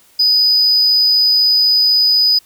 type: tone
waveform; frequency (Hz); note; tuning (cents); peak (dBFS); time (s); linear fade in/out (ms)
triangle; 4978; D#8; 0; -7; 0.19-2.39; 10
effects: tanh soft clip ceiling -4 dBFS + white hiss -50 dBFS RMS until 2.45 s